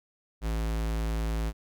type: tone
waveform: square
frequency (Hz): 55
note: A1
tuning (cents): 0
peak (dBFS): -28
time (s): 0.41-1.53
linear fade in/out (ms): 50
effects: none